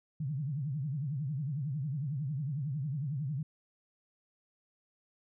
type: tone with vibrato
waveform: sine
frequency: 142.1 Hz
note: C#3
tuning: 43 cents sharp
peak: -32 dBFS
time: 0.2-3.43 s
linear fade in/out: 5 ms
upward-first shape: triangle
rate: 11 Hz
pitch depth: 250 cents each way
effects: none